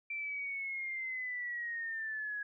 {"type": "linear sweep", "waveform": "sine", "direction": "down", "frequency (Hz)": [2349, 1661.2], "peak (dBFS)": -36, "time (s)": [0.1, 2.43], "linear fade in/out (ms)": 5, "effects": []}